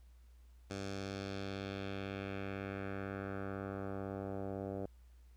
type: tone with low-pass filter sweep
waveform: 10% pulse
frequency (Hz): 98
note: G2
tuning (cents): 0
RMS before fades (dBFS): -42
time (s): 0.7-4.86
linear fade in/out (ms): 5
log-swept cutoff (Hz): 6600 to 640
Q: 1.6
effects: added 60 Hz sine -57 dBFS peak until 5.36 s + pink hiss -75 dBFS RMS until 5.36 s